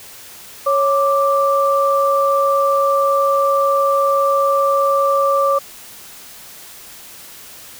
sine tone pair together, 553.1 / 1174.7 Hz, C#5 / D6, -4 / 0 cents, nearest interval octave + minor second, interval 1304 cents, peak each -15 dBFS, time 0.66-5.59 s, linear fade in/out 10 ms, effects white hiss -38 dBFS RMS until 7.79 s

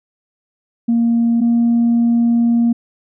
sine tone pair in turn, 233.1 / 234.6 Hz, A#3 / A#3, 0 / +11 cents, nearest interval unison, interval 11 cents, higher second, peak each -10 / -9 dBFS, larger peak second, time 0.88-1.41 / 1.41-2.73 s, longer second, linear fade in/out 10 ms, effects tanh soft clip ceiling -8 dBFS

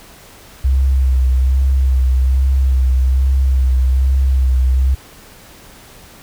sine tone with vibrato, 65.41 Hz, C2, in tune, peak -9 dBFS, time 0.64-4.95 s, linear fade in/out 10 ms, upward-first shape sine, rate 1.2 Hz, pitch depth 35 cents each way, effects tanh soft clip ceiling -5 dBFS + pink hiss -41 dBFS RMS until 6.22 s

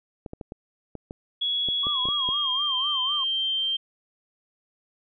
clicks, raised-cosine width 2 ms, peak -22 dBFS, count 11, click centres 0.262 / 0.334 / 0.412 / 0.521 / 0.953 / 1.109 / 1.687 / 1.869 / 2.055 / 2.087 / 2.289 s
sine tone with pitch glide, 3356 to 3149 Hz, G#7 to G7, +17 to +7 cents, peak -23 dBFS, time 1.41-3.77 s, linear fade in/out 10 ms, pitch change -110 cents, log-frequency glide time 1.93-2.81 s
sine tone with vibrato, 1098 Hz, C#6, 17 cents flat, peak -31 dBFS, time 1.83-3.24 s, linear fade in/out 5 ms, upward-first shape sine, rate 4 Hz, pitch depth 160 cents each way
effects none

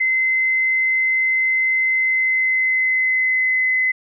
sine tone with pitch glide, 2058 to 2034 Hz, C7 to C7, -29 to -50 cents, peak -15 dBFS, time 0-3.92 s, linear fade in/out 10 ms, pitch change -21 cents, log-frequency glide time 1.92-3.71 s, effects none

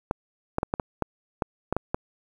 clicks, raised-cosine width 1 ms, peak -10 dBFS, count 10, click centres 0.111 / 0.584 / 0.631 / 0.739 / 0.798 / 1.023 / 1.422 / 1.726 / 1.766 / 1.945 s, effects 8-bit

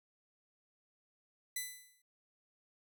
5% pulse tone with exponential decay, 2000 Hz, B6, 21 cents sharp, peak -24 dBFS, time 1.56-2.02 s, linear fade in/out 5 ms, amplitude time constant 100 ms, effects none

